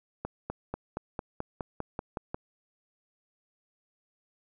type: accelerating click train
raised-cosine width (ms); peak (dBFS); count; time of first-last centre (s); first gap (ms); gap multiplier
1; -19; 11; 0.25-2.345; 250; 0.96
effects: none